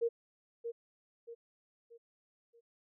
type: tone with echo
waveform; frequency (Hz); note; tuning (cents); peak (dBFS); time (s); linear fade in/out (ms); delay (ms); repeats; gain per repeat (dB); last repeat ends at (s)
sine; 466.2; A#4; 0; -28; 0.01-0.09; 20; 630; 4; -8; 2.61
effects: none